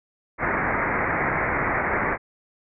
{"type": "low-pass noise", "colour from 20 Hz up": "white", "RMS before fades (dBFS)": -24, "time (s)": [0.38, 2.18], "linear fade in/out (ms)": 50, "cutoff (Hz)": 2200, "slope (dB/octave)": 96, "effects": []}